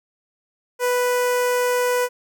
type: tone with notch filter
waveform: sawtooth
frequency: 493.9 Hz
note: B4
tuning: in tune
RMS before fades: -20 dBFS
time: 0.79-2.09 s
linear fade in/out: 50 ms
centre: 3800 Hz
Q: 1.4
effects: none